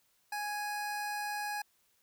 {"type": "tone", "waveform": "25% pulse", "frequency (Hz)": 830.6, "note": "G#5", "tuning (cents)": 0, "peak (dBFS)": -31, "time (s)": [0.32, 1.62], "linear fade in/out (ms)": 5, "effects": ["white hiss -72 dBFS RMS until 2.02 s"]}